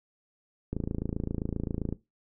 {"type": "click train", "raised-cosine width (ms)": 3, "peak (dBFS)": -18, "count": 34, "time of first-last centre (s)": [0.73, 1.926], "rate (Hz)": 27.6, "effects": ["noise-tail reverb RT60 0.2 s tail -17 dB re dry"]}